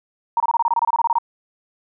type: tone bursts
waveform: sine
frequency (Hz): 932.3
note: A#5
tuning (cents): 0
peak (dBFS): -14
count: 15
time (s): 0.37-1.185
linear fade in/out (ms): 2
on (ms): 31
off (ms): 25
effects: none